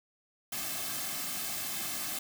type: noise with comb filter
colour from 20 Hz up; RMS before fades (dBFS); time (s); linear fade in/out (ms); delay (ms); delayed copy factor
white; -36; 0.52-2.19; 5; 2.1; -0.75
effects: none